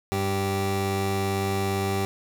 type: tone pair together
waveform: 25% pulse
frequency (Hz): 97.7 / 390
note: G2 / G4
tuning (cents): -5 / -9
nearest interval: 2 octaves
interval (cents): 2396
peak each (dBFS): -23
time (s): 0.12-2.05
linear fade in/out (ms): 0
effects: none